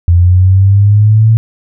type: linear sweep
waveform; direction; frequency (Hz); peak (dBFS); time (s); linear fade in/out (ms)
sine; up; 85.1 to 113.1; -3; 0.08-1.37; 0
effects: none